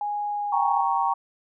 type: tone with pitch glide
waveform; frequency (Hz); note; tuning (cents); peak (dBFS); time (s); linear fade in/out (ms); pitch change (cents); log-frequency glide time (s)
sine; 827 to 819.4; G#5 to G#5; -8 to -24; -25; 0.01-0.81; 2; -16; 0.29-0.58
type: chord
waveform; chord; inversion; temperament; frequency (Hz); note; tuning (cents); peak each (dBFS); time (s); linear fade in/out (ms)
sine; G diminished; none; equal; 784 / 932.3 / 1108.7; G5 / Bb5 / Db6; 0 / 0 / 0; -25 / -24 / -26; 0.52-1.14; 10
effects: none